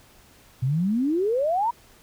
sine exponential sweep, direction up, 121.2 to 977 Hz, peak -20 dBFS, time 0.62-1.71 s, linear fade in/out 10 ms, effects pink hiss -54 dBFS RMS until 2.02 s

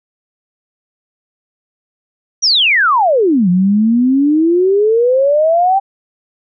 sine exponential two-way sweep, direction down then up, 5990 to 174.61 to 795 Hz, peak -8 dBFS, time 2.42-5.8 s, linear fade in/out 20 ms, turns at 3.49 s, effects none

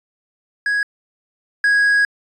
triangle tone pair in turn, 1661.2 / 1654.3 Hz, G#6 / G#6, 0 / -7 cents, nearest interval unison, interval 7 cents, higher first, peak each -14 / -10 dBFS, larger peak second, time 0.66-0.83 / 1.64-2.05 s, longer second, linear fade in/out 2 ms, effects resampled to 24000 Hz

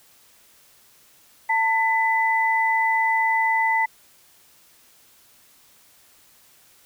sine tone pair together, 896.1 / 2000 Hz, A5 / B6, +31 / +21 cents, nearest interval octave + major second, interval 1390 cents, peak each -20 / -21 dBFS, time 1.49-3.86 s, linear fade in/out 10 ms, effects white hiss -55 dBFS RMS until 6.85 s

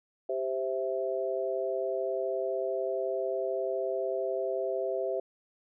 sine chord, C major, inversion second, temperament equal, 392 / 523.3 / 659.3 Hz, G4 / C5 / E5, 0 / 0 / 0 cents, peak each -33 dBFS, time 0.29-5.2 s, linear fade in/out 5 ms, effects none

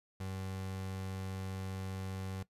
30% pulse tone, 95 Hz, F#2, 46 cents sharp, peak -36 dBFS, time 0.2-2.43 s, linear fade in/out 5 ms, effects noise-tail reverb RT60 0.1 s tail -18 dB re dry + resampled to 32000 Hz

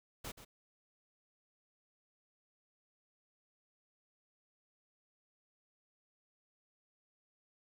pink noise with echo, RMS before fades -44 dBFS, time 0.24-0.32 s, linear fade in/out 10 ms, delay 130 ms, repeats 1, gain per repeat -11 dB, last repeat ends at 0.45 s, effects none

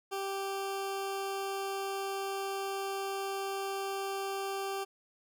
20% pulse tone, 391.2 Hz, G4, 4 cents flat, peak -29 dBFS, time 0.11-4.85 s, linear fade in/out 20 ms, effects none

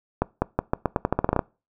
accelerating click train, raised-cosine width 1 ms, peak -6 dBFS, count 14, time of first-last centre 0.22-1.392 s, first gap 200 ms, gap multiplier 0.85, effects noise-tail reverb RT60 0.3 s tail -23 dB re dry

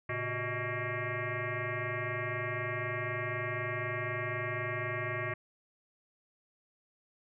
sine tone with frequency modulation, 880 Hz, A5, in tune, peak -32 dBFS, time 0.09-5.34 s, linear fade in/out 5 ms, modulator 248 Hz, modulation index 5.5, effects none

